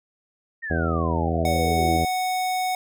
sine exponential sweep, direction down, 1878 to 306.1 Hz, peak -28 dBFS, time 0.62-1.98 s, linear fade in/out 20 ms
harmonic tone, 82.41 Hz, E2, in tune, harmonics 1 / 2 / 3 / 4 / 5 / 6 / 7 / 8 / 9, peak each -25 / -28 / -30 / -31 / -32 / -33 / -33 / -34 / -35 dBFS, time 0.7-2.05 s, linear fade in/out 5 ms
square tone, 740 Hz, F#5, in tune, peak -23 dBFS, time 1.45-2.75 s, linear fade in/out 2 ms
effects none

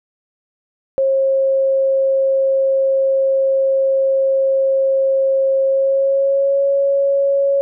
sine tone with pitch glide, 538 to 555 Hz, C5 to C#5, +48 to +2 cents, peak -12 dBFS, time 0.98-7.61 s, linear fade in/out 0 ms, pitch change +54 cents, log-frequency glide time 5.65-6.63 s, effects none

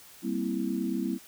sine chord, C dominant seventh, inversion second, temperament equal, 196 / 233.1 / 261.6 / 329.6 Hz, G3 / Bb3 / C4 / E4, 0 / 0 / 0 / 0 cents, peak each -33 dBFS, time 0.22-1.19 s, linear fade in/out 50 ms, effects white hiss -52 dBFS RMS until 1.27 s

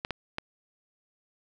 clicks, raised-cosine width 0.3 ms, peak -15 dBFS, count 3, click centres 0.049 / 0.107 / 0.384 s, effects none

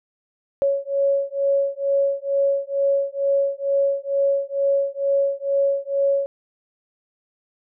sine beating tone pair, 554.4 / 556.6 Hz, C#5 / C#5, 0 / +7 cents, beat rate 2.2 Hz, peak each -21 dBFS, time 0.62-6.26 s, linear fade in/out 0 ms, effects none

